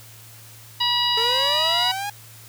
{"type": "harmonic tone", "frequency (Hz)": 968, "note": "B5", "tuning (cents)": -35, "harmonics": [1, 2, 3, 4, 5], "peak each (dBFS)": [-25, -31, -23, -23, -26], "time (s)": [0.8, 1.92], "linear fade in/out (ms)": 10}
{"type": "linear sweep", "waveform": "sawtooth", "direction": "up", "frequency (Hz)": [440, 830.6], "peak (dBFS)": -22, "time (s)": [1.17, 2.1], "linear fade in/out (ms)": 5}
{"effects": ["added 112 Hz sine -46 dBFS peak until 2.48 s", "white hiss -46 dBFS RMS until 2.48 s"]}